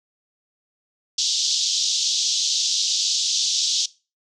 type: band-pass noise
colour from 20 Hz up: white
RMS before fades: -22 dBFS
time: 1.18-3.86 s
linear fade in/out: 5 ms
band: 3300 to 6500 Hz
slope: 48 dB/octave
effects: noise-tail reverb RT60 0.3 s tail -20 dB re dry